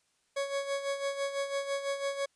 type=tone with tremolo; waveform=40% pulse; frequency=556 Hz; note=C#5; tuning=5 cents sharp; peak=-28 dBFS; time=0.36-2.26 s; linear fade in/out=10 ms; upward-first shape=sine; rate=6 Hz; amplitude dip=65%; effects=white hiss -73 dBFS RMS until 2.35 s + resampled to 22050 Hz